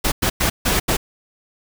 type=noise bursts at uneven times; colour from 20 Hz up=pink; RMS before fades=-18 dBFS; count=5; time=0.04-0.12 / 0.22-0.3 / 0.4-0.5 / 0.65-0.8 / 0.88-0.97 s; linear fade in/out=10 ms; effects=none